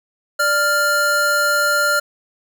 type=tone pair together; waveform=square; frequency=587.8 / 1398 Hz; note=D5 / F6; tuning=+1 / +1 cents; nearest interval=octave + minor third; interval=1500 cents; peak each=-22 / -16 dBFS; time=0.39-2 s; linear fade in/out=10 ms; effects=none